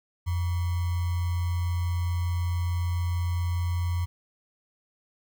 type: tone with sample-and-hold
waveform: sine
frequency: 87.31 Hz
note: F2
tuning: in tune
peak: -24 dBFS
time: 0.26-4.06 s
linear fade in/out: 20 ms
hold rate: 1050 Hz
effects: none